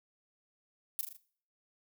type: noise with echo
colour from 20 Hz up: violet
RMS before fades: -33 dBFS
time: 0.99-1.01 s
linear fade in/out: 0 ms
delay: 39 ms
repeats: 4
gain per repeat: -5 dB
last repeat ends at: 1.166 s
effects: noise-tail reverb RT60 0.5 s tail -19 dB re dry